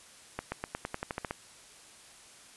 accelerating click train, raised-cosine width 0.5 ms, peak -18 dBFS, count 11, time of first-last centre 0.39-1.309 s, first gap 130 ms, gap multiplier 0.92, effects white hiss -54 dBFS RMS until 2.56 s + resampled to 24000 Hz

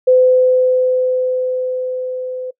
sine tone with level ramp, 509 Hz, C5, 48 cents flat, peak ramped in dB -6 to -22 dBFS, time 0.07-2.51 s, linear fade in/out 10 ms, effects noise-tail reverb RT60 0.1 s tail -23 dB re dry

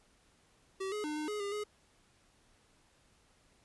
square tone with pitch steps, 383.8 / 420.8 / 301.9 / 304.7 / 419.5 / 403.1 / 418.9 Hz, G4 / G#4 / D4 / D#4 / G#4 / G4 / G#4, -37 / +23 / +48 / -36 / +17 / +48 / +15 cents, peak -36 dBFS, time 0.8-1.64 s, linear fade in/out 10 ms, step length 120 ms, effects pink hiss -68 dBFS RMS until 3.64 s + resampled to 24000 Hz

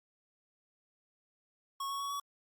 square tone with pitch steps, 1100 / 1110.2 / 1120.5 / 1130.9 Hz, C#6 / C#6 / C#6 / C#6, -14 / +2 / +18 / +34 cents, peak -36 dBFS, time 1.8-2.2 s, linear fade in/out 5 ms, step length 100 ms, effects Opus 48 kbps

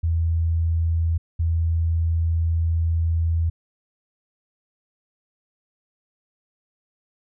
sine tone pair in turn, 82.6 / 82.6 Hz, E2 / E2, +4 / +4 cents, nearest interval unison, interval 0 cents, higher neither, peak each -18 / -18 dBFS, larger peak neither, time 0.03-1.18 / 1.39-3.5 s, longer second, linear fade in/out 10 ms, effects none

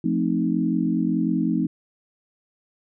sine chord, F dominant seventh, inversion none, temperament equal, 174.61 / 220 / 261.6 / 311.1 Hz, F3 / A3 / C4 / Eb4, 0 / 0 / 0 / 0 cents, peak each -25 dBFS, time 0.04-1.67 s, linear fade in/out 5 ms, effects none

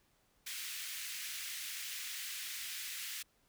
pink high-pass noise, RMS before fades -43 dBFS, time 0.46-3.23 s, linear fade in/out 10 ms, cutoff 1900 Hz, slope 24 dB/octave, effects pink hiss -73 dBFS RMS until 3.48 s

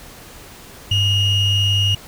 triangle ring-modulated tone, 1480 Hz, F#6, in tune, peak -9 dBFS, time 0.91-1.95 s, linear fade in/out 5 ms, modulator 1380 Hz, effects pink hiss -40 dBFS RMS until 2.07 s

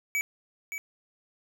square tone with echo, 2284 Hz, D7, 49 cents flat, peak -26 dBFS, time 0.15-0.21 s, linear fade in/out 0 ms, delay 570 ms, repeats 1, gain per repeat -8 dB, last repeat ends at 0.78 s, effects none

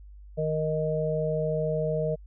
harmonic tone, 155.56 Hz, D#3, in tune, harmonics 1 / 3 / 4, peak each -29 / -29 / -29 dBFS, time 0.37-2.16 s, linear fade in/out 20 ms, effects added 50 Hz sine -44 dBFS peak until 2.26 s

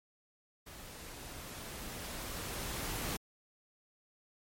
pink noise with level ramp, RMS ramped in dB -50 to -37 dBFS, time 0.66-3.17 s, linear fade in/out 10 ms, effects MP3 64 kbps

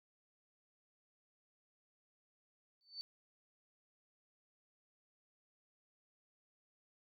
sine tone with exponential growth, 4527 Hz, C#8, 36 cents sharp, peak -39 dBFS, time 2.81-3.01 s, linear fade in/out 0 ms, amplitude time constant 43 ms, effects none

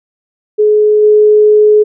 sine tone with level steps, 423.4 Hz, G#4, 33 cents sharp, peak -5 / -3 dBFS, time 0.58-1.84 s, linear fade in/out 20 ms, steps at 1.02 s, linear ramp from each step 20 ms, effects none

